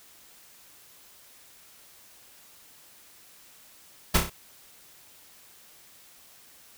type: noise with echo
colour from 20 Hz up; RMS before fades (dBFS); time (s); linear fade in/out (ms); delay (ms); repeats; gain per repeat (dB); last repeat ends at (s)
pink; -19; 4.14-4.18; 10; 30; 4; -5; 4.3
effects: white hiss -54 dBFS RMS until 6.77 s